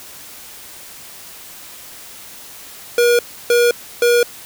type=tone bursts; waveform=square; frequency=478.6 Hz; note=A#4; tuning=46 cents sharp; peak=-11 dBFS; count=3; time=2.98-4.23 s; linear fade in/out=2 ms; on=210 ms; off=310 ms; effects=white hiss -37 dBFS RMS until 4.45 s